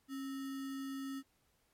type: tone with sample-and-hold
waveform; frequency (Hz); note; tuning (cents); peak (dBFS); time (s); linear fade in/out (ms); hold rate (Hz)
sine; 271.5; C#4; -36; -39; 0.08-1.23; 50; 1575
effects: pink hiss -75 dBFS RMS until 1.73 s + MP3 64 kbps